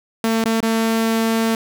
sawtooth tone with dropouts, 225.1 Hz, A3, 40 cents sharp, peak -12 dBFS, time 0.24-1.55 s, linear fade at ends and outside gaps 2 ms, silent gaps 0.441-0.456 / 0.605-0.628 s, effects 8-bit

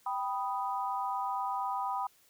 sine chord, G augmented, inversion none, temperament equal, 784 / 987.8 / 1244.5 Hz, G5 / B5 / D#6, 0 / 0 / 0 cents, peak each -35 / -34 / -38 dBFS, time 0.06-2.07 s, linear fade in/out 5 ms, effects white hiss -65 dBFS RMS until 2.29 s

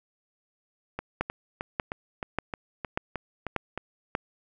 two click trains, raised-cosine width 0.5 ms, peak -17 / -11 dBFS, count 10 / 6, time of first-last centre 0.99-3.776 / 1.21-4.151 s, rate 3.23 / 1.7 Hz, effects none

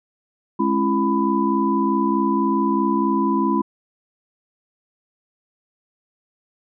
sine tone cluster, 209.7 / 273 / 337.6 / 997 Hz, G#3 / C#4 / E4 / B5, +17 / -26 / +41 / +16 cents, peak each -22 dBFS, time 0.59-3.62 s, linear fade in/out 10 ms, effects none

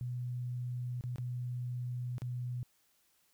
sine tone with dropouts, 123.47 Hz, B2, in tune, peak -35 dBFS, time 0.01-2.63 s, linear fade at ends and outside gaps 0 ms, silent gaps 1.01-1.038 / 1.159-1.183 / 2.182-2.219 s, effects white hiss -72 dBFS RMS until 3.33 s

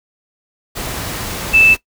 sine tone in noise, 2637 Hz, E7, in tune, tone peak -6 dBFS, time 1.53-1.75 s, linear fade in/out 20 ms, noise pink, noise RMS -24 dBFS, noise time 0.75-1.77 s, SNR +15 dB, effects noise-tail reverb RT60 0.1 s tail -17 dB re dry

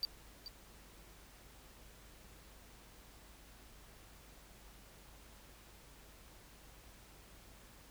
triangle tone with echo, 4649 Hz, D8, 18 cents flat, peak -31 dBFS, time 0.03-0.05 s, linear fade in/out 0 ms, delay 430 ms, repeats 1, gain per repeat -12 dB, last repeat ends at 0.48 s, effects added 50 Hz sine -61 dBFS peak until 7.9 s + pink hiss -60 dBFS RMS until 7.9 s

